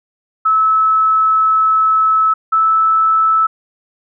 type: tone pair in turn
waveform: sine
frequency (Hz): 1300 / 1310.6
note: E6 / E6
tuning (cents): -24 / -10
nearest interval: unison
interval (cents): 14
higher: second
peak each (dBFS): -9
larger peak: neither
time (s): 0.45-2.34 / 2.52-3.47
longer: first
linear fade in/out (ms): 10
effects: none